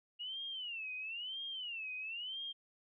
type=tone with vibrato; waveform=sine; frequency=2843 Hz; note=F7; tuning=30 cents sharp; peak=-40 dBFS; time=0.19-2.53 s; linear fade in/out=20 ms; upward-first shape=sine; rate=1 Hz; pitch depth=220 cents each way; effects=none